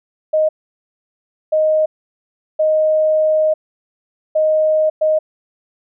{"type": "tone bursts at uneven times", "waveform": "sine", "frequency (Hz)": 622.3, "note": "D#5", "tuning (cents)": 0, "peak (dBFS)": -11, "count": 5, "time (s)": [[0.33, 0.49], [1.52, 1.86], [2.59, 3.54], [4.35, 4.9], [5.01, 5.19]], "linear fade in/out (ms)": 10, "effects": []}